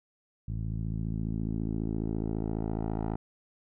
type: tone with low-pass filter sweep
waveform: 10% pulse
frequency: 54.6 Hz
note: A1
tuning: 13 cents flat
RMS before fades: -32 dBFS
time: 0.48-3.16 s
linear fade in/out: 5 ms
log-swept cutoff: 120 to 850 Hz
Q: 1.3
effects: none